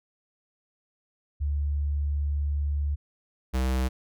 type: tone pair in turn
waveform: sine / square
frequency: 72.4 / 64.42 Hz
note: D2 / C2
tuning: -24 / -26 cents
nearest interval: major second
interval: 202 cents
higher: first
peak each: -24 / -24 dBFS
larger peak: neither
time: 1.4-2.96 / 3.53-3.89 s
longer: first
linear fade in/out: 20 ms
effects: none